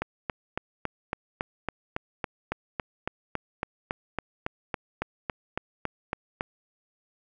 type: click train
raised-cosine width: 0.5 ms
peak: -13 dBFS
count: 24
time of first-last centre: 0.02-6.409 s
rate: 3.6 Hz
effects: none